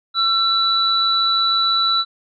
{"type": "tone pair together", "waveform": "sine", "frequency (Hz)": [1346, 3953], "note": ["E6", "B7"], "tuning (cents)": [36, 1], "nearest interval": "octave + perfect fifth", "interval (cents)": 1865, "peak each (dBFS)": [-19, -16], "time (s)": [0.14, 2.05], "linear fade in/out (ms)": 50, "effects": []}